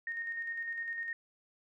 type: tone with tremolo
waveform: sine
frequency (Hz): 1848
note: A#6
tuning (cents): -16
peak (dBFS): -34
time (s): 0.07-1.13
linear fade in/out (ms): 2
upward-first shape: square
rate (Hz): 9.9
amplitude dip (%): 35
effects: none